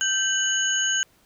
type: tone cluster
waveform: sine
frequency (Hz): 1557 / 2977 / 6630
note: G6 / F#7 / G#8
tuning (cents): -12 / +10 / -4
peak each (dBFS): -25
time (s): 0.01-1.03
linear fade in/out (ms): 0
effects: pink hiss -60 dBFS RMS until 1.25 s